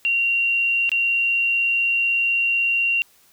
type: tone with dropouts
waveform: sine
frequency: 2758 Hz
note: F7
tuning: 22 cents flat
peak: -17 dBFS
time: 0.05-3.02 s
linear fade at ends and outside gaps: 0 ms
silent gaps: 0.893-0.917 s
effects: white hiss -56 dBFS RMS until 3.32 s